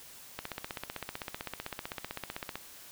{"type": "click train", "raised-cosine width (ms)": 0.3, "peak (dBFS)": -20, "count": 35, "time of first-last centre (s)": [0.39, 2.556], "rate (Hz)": 15.7, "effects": ["white hiss -51 dBFS RMS until 2.91 s"]}